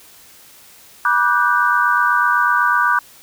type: chord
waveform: sine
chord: G major seventh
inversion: first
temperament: equal with one note detuned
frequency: 969.7 / 1174.7 / 1480 / 1568 Hz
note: B5 / D6 / F#6 / G6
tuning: -32 / 0 / 0 / 0 cents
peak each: -19 / -17 / -17 / -20 dBFS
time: 1.05-2.99 s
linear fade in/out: 2 ms
effects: white hiss -45 dBFS RMS until 3.22 s